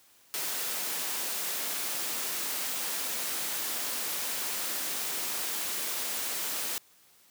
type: high-pass noise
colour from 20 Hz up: white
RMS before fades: -33 dBFS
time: 0.34-6.78 s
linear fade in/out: 0 ms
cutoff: 210 Hz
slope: 12 dB/octave
effects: white hiss -61 dBFS RMS until 7.3 s + high-pass 80 Hz 12 dB/octave